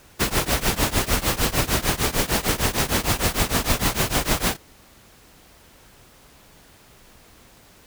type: noise with tremolo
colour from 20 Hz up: pink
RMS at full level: -18 dBFS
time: 0.19-4.57 s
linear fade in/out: 20 ms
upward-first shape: triangle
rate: 6.6 Hz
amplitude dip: 95%
effects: pink hiss -51 dBFS RMS until 7.86 s